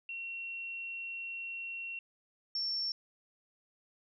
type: tone pair in turn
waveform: sine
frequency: 2730 / 5435 Hz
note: F7 / F8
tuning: -40 / -48 cents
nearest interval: octave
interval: 1192 cents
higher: second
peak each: -38 / -32 dBFS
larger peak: second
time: 0.09-1.99 / 2.55-2.92 s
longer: first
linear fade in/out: 2 ms
effects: none